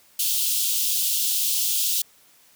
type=high-pass noise; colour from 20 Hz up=white; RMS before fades=-23 dBFS; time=0.19-2.02 s; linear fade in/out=5 ms; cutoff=2900 Hz; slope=48 dB/octave; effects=white hiss -56 dBFS RMS until 2.55 s + high-pass 60 Hz 12 dB/octave